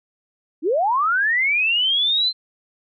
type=linear sweep; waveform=sine; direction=up; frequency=275.2 to 4143 Hz; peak=-16 dBFS; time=0.62-2.33 s; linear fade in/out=50 ms; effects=none